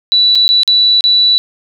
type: tone with dropouts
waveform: sine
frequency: 3951 Hz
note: B7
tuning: in tune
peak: -6 dBFS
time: 0.12-1.38 s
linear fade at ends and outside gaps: 0 ms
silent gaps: 0.35-0.355 / 0.48-0.49 / 0.633-0.677 / 1.008-1.04 s
effects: none